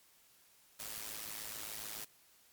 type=noise with amplitude modulation; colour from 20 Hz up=white; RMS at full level=-41 dBFS; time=0.79-2.05 s; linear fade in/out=10 ms; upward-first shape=sine; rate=107 Hz; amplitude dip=75%; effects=white hiss -66 dBFS RMS until 2.52 s + MP3 96 kbps